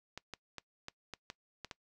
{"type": "clicks", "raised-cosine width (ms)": 0.2, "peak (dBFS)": -25, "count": 8, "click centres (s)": [0.176, 0.337, 0.583, 0.884, 1.137, 1.301, 1.647, 1.712], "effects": ["noise-tail reverb RT60 0.1 s tail -22 dB re dry"]}